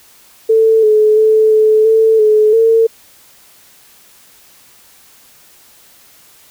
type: tone with pitch steps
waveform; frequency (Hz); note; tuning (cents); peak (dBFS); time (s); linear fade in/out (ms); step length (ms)
sine; 444.8 / 428.5 / 436 / 433.2 / 443.9 / 428.2 / 452; A4 / A4 / A4 / A4 / A4 / A4 / A4; +19 / -46 / -16 / -27 / +15 / -47 / +47; -6; 0.49-2.87; 10; 340
effects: white hiss -45 dBFS RMS until 6.5 s